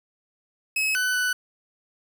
40% pulse tone with pitch steps, 2569 / 1501 / 1492 Hz, E7 / F#6 / F#6, -45 / +24 / +14 cents, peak -21 dBFS, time 0.76-1.33 s, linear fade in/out 5 ms, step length 190 ms, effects 8-bit

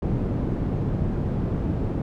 white low-pass noise, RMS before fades -25 dBFS, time 0.02-2.02 s, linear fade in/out 5 ms, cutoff 220 Hz, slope 12 dB/octave, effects none

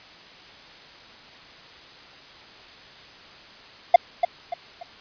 triangle tone with echo, 698.5 Hz, F5, in tune, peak -4 dBFS, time 3.94-3.96 s, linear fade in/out 5 ms, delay 290 ms, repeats 3, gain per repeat -9 dB, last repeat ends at 4.83 s, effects white hiss -46 dBFS RMS until 5 s + resampled to 11025 Hz

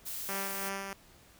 blue noise, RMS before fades -39 dBFS, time 0.05-0.7 s, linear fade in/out 20 ms
5% pulse tone with tremolo, 196 Hz, G3, in tune, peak -23 dBFS, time 0.29-0.93 s, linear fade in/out 0 ms, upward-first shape sine, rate 3 Hz, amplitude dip 40%
effects pink hiss -59 dBFS RMS until 1.39 s

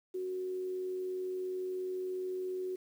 sine tone with amplitude modulation, 370 Hz, F#4, in tune, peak -33 dBFS, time 0.14-2.76 s, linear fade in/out 10 ms, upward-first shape sine, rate 94.3 Hz, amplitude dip 25%, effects 10-bit

